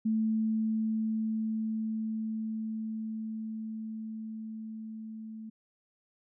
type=tone with level ramp; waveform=sine; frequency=220 Hz; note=A3; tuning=in tune; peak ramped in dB=-25 to -40 dBFS; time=0.05-5.5 s; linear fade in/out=10 ms; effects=none